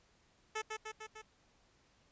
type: tone with echo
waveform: 10% pulse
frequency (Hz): 435.6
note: A4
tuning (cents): -17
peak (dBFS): -28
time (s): 0.55-0.62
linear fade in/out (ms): 10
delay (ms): 150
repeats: 4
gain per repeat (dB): -3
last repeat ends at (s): 1.22
effects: pink hiss -70 dBFS RMS until 2.11 s + resampled to 16000 Hz